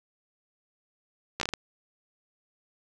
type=slowing click train; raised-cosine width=0.2 ms; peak=-12 dBFS; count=6; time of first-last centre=1.4-1.537 s; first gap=13 ms; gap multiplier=1.38; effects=none